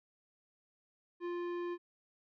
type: tone with tanh clipping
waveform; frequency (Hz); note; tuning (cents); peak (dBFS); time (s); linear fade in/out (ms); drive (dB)
triangle; 349.2; F4; 0; -38; 1.2-1.78; 50; 18
effects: none